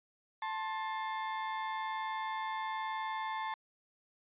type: tone pair together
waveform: 35% pulse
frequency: 880.1 / 1061 Hz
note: A5 / C6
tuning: 0 / +24 cents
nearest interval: minor third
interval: 324 cents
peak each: -35 / -38 dBFS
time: 0.42-3.54 s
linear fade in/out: 2 ms
effects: resampled to 8000 Hz